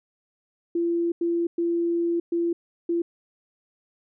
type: tone bursts at uneven times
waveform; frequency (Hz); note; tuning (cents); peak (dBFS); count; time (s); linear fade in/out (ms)
sine; 340.4; F4; -44; -21; 5; 0.75-1.12 / 1.21-1.47 / 1.58-2.2 / 2.32-2.53 / 2.89-3.02; 5
effects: none